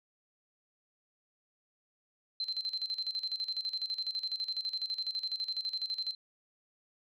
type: tone with tremolo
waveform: sine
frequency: 4098 Hz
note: C8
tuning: 37 cents flat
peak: -31 dBFS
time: 2.4-6.15 s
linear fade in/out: 2 ms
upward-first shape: square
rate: 12 Hz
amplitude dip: 75%
effects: none